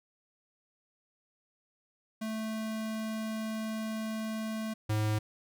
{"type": "tone pair in turn", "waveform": "square", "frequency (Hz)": [219.6, 107.17], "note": ["A3", "A2"], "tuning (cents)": [-3, -45], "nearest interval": "octave", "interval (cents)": 1242, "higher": "first", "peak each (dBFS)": [-34, -28], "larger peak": "second", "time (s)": [[2.21, 4.74], [4.89, 5.19]], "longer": "first", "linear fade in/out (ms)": 10, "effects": []}